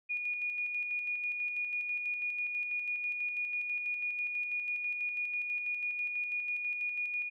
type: tone with tremolo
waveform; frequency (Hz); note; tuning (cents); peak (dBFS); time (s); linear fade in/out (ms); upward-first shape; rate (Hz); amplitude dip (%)
sine; 2448; D#7; -29; -31; 0.09-7.3; 20; square; 6.1; 35
effects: none